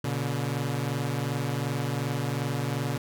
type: tone pair together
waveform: sawtooth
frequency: 120 / 142.7 Hz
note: B2 / D3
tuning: -49 / -49 cents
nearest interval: minor third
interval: 300 cents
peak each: -26 dBFS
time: 0.04-2.98 s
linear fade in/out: 5 ms
effects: none